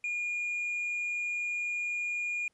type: tone with tanh clipping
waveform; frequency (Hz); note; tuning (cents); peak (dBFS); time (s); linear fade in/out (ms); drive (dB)
sine; 2428; D#7; -43; -31; 0.04-2.48; 2; 1
effects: pink hiss -75 dBFS RMS until 2.53 s + resampled to 24000 Hz